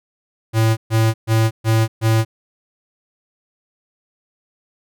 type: tone bursts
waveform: square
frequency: 111.8 Hz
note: A2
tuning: 28 cents sharp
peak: -13 dBFS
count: 5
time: 0.53-2.25 s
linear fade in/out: 50 ms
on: 240 ms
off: 130 ms
effects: none